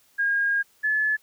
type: tone pair in turn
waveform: sine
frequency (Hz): 1625 / 1722.3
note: G#6 / A6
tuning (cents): -38 / -37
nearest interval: minor second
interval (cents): 101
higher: second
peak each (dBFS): -20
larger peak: neither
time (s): 0.18-0.63 / 0.83-1.17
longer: first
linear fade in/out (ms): 20
effects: white hiss -61 dBFS RMS until 1.22 s